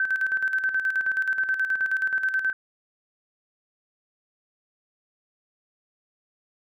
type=tone with tremolo; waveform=sine; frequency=1543 Hz; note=G6; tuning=28 cents flat; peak=-20 dBFS; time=0-2.53 s; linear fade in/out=2 ms; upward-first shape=square; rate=9.4 Hz; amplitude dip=60%; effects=none